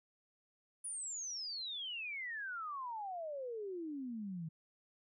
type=exponential sweep; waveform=sine; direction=down; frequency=9956 to 155 Hz; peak=-40 dBFS; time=0.84-4.49 s; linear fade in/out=10 ms; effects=none